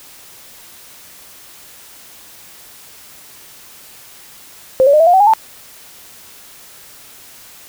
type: tone with pitch steps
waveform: sine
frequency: 523.3 / 564.1 / 608.1 / 655.5 / 706.6 / 761.7 / 821.1 / 885.2 Hz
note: C5 / C#5 / D#5 / E5 / F5 / G5 / G#5 / A5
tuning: 0 / +30 / -40 / -10 / +20 / -50 / -20 / +10 cents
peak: -6 dBFS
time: 4.8-5.336 s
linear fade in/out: 0 ms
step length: 67 ms
effects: white hiss -40 dBFS RMS until 7.68 s